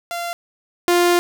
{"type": "tone pair in turn", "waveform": "sawtooth", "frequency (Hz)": [690, 350.4], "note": ["F5", "F4"], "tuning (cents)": [-21, 6], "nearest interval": "octave", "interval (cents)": 1173, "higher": "first", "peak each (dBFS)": [-20, -9], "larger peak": "second", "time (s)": [[0.11, 0.33], [0.88, 1.19]], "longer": "second", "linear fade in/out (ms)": 0, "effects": []}